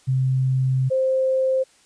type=tone pair in turn; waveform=sine; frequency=130.81 / 524.6 Hz; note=C3 / C5; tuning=0 / +4 cents; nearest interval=2 octaves; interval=2404 cents; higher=second; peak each=-17 dBFS; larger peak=neither; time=0.07-0.9 / 0.9-1.64 s; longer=first; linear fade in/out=20 ms; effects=white hiss -56 dBFS RMS until 1.85 s + resampled to 22050 Hz